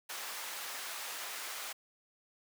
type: high-pass noise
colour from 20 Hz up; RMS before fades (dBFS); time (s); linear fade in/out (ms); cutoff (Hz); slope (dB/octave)
pink; -42; 0.09-1.73; 10; 960; 12
effects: none